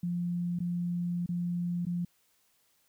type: tone with dropouts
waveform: sine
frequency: 174.61 Hz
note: F3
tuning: in tune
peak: -29 dBFS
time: 0.03-2.05 s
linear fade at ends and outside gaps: 5 ms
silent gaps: 0.59-0.602 / 1.262-1.289 / 1.853-1.866 s
effects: white hiss -70 dBFS RMS until 2.88 s